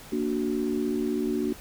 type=chord; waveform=sine; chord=Bb augmented; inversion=none; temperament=equal; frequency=233.1 / 293.7 / 370 Hz; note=Bb3 / D4 / F#4; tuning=0 / 0 / 0 cents; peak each=-29 dBFS; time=0.12-1.53 s; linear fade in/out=5 ms; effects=pink hiss -46 dBFS RMS until 1.6 s